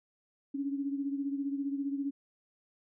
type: beating tone pair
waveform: sine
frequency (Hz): 277.2 / 292.2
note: C#4 / D4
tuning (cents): 0 / -9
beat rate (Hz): 15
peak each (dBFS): -32 / -39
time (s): 0.54-2.11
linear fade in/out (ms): 10
effects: none